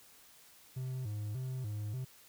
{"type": "tone with vibrato", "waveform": "triangle", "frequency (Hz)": 116.54, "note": "A#2", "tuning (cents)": 0, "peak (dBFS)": -34, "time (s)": [0.76, 2.05], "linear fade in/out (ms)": 10, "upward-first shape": "square", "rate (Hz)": 1.7, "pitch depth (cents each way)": 180, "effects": ["white hiss -60 dBFS RMS until 2.28 s"]}